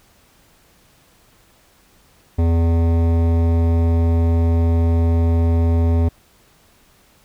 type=tone with hard clipping; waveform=sine; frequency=83.4 Hz; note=E2; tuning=21 cents sharp; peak=-15 dBFS; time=2.38-6.09 s; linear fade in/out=10 ms; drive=15 dB; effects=pink hiss -54 dBFS RMS until 7.24 s